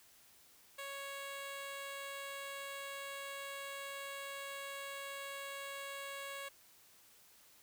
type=tone; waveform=10% pulse; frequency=554.4 Hz; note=C#5; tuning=in tune; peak=-35 dBFS; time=0.78-6.49 s; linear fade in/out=10 ms; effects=white hiss -64 dBFS RMS until 7.62 s